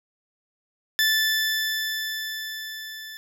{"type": "tone with level ramp", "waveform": "20% pulse", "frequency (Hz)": 1755, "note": "A6", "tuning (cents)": -5, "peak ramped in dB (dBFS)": [-13, -32], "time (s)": [0.99, 3.17], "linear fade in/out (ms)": 0, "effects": []}